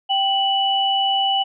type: tone pair together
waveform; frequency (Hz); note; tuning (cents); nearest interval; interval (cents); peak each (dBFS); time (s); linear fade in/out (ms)
sine; 782.6 / 2960; G5 / F#7; -3 / 0; octave + major seventh; 2303; -19; 0.09-1.44; 20
effects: none